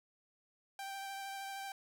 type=tone with vibrato; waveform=sawtooth; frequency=784 Hz; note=G5; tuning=in tune; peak=-38 dBFS; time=0.79-1.72 s; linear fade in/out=2 ms; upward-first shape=sine; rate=13 Hz; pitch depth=13 cents each way; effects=none